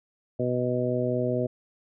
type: harmonic tone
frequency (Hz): 124.4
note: B2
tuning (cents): +13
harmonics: 1 / 2 / 3 / 4 / 5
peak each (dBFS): -30 / -30 / -30 / -30 / -30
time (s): 0.39-1.47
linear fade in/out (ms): 10
effects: none